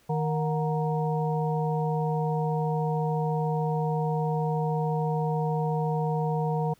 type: harmonic tone with a mistuned harmonic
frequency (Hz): 155.7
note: D#3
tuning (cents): +2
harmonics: 1 / 3 / 5 / 6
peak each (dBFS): -26 / -31 / -33 / -34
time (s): 0.09-6.74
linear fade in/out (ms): 10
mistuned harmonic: 5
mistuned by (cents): -110
effects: pink hiss -62 dBFS RMS until 6.79 s